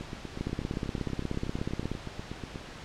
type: two click trains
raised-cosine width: 3 ms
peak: -18 / -24 dBFS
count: 26 / 22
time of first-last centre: 0.41-1.916 / 0.01-2.559 s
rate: 16.6 / 8.24 Hz
effects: pink hiss -44 dBFS RMS until 2.84 s + low-pass 5000 Hz 12 dB/octave